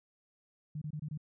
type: tone bursts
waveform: sine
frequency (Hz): 151.2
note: D#3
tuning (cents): -49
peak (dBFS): -36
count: 5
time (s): 0.75-1.176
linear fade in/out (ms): 5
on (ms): 66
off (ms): 24
effects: none